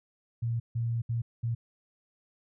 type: tone bursts at uneven times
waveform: sine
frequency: 116.54 Hz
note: A#2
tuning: in tune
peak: -27 dBFS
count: 4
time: 0.42-0.6 / 0.75-1.02 / 1.09-1.22 / 1.43-1.55 s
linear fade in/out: 10 ms
effects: none